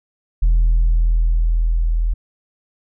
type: tone with level ramp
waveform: sine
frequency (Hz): 41.06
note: E1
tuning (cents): -6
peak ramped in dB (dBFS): -8 to -14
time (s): 0.42-2.14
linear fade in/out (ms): 10
effects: tanh soft clip ceiling -9 dBFS